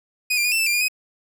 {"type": "tone with pitch steps", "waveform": "sawtooth", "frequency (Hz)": [2486, 2382, 2456, 2673, 2643, 2384, 2426, 2517], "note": ["D#7", "D7", "D#7", "E7", "E7", "D7", "D#7", "D#7"], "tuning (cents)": [-2, 24, -23, 23, 4, 25, -44, 19], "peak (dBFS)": -15, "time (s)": [0.3, 0.884], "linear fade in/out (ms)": 10, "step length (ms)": 73, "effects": []}